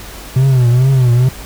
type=tone with vibrato; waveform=triangle; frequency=127.2 Hz; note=C3; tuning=48 cents flat; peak=-5 dBFS; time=0.36-1.29 s; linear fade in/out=5 ms; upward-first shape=triangle; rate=2.3 Hz; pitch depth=130 cents each way; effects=added 50 Hz sine -33 dBFS peak until 1.45 s + pink hiss -32 dBFS RMS until 1.45 s